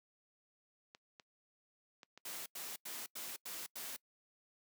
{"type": "clicks", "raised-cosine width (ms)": 0.2, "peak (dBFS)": -36, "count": 4, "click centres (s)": [0.949, 1.198, 2.032, 2.176]}
{"type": "noise bursts", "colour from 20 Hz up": "white", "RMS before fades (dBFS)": -45, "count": 6, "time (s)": [2.25, 3.965], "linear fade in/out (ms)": 5, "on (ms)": 210, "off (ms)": 91}
{"effects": ["noise-tail reverb RT60 0.1 s tail -24 dB re dry", "high-pass 200 Hz 12 dB/octave"]}